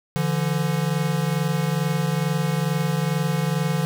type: tone pair together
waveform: square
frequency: 146.52 / 168.8 Hz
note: D3 / E3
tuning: -4 / +41 cents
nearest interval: major second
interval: 245 cents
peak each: -24 dBFS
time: 0.16-3.85 s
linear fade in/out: 0 ms
effects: none